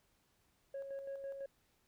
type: tone with tremolo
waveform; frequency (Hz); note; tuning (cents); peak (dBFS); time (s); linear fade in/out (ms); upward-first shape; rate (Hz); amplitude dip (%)
sine; 549; C#5; -17; -38; 0.74-1.46; 5; square; 6; 50
effects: tanh soft clip ceiling -39 dBFS + pink hiss -75 dBFS RMS until 1.87 s